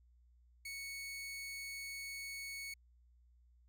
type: tone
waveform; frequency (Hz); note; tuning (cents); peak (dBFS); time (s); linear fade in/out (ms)
sawtooth; 2217; C#7; 0; -40; 0.65-2.74; 5
effects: added 60 Hz sine -64 dBFS peak until 3.68 s